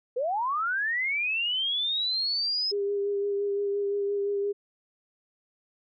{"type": "linear sweep", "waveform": "sine", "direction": "up", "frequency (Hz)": [463.9, 5170], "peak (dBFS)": -25, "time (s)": [0.16, 2.72], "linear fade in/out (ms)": 10}
{"type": "tone with vibrato", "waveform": "sine", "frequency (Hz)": 403.2, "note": "G4", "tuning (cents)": 49, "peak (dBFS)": -25, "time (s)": [2.71, 4.53], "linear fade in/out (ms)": 20, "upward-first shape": "sine", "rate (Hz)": 5.8, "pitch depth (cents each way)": 18}
{"effects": []}